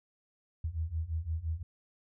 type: beating tone pair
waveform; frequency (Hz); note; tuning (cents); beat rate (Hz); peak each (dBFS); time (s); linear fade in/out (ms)
sine; 77.78 / 83.58; D#2 / E2; 0 / +24; 5.8; -36 / -34; 0.64-1.63; 5
effects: none